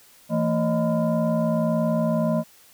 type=tone with frequency modulation; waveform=sine; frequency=226.8 Hz; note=A#3; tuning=47 cents flat; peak=-19 dBFS; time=0.29-2.44 s; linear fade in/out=50 ms; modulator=392 Hz; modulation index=1.3; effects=white hiss -53 dBFS RMS until 2.73 s